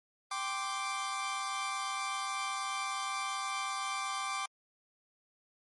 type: chord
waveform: sawtooth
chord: G suspended fourth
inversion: none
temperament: equal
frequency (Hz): 784 / 1046.5 / 1174.7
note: G5 / C6 / D6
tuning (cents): 0 / 0 / 0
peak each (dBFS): -37 / -37 / -32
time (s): 0.31-4.46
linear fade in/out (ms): 5
effects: MP3 48 kbps